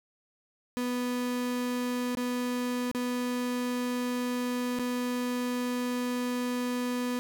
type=tone with dropouts; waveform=35% pulse; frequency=246.9 Hz; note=B3; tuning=in tune; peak=-27 dBFS; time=0.77-7.19 s; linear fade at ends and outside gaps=0 ms; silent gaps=2.151-2.172 / 2.914-2.948 / 4.788-4.795 s; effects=none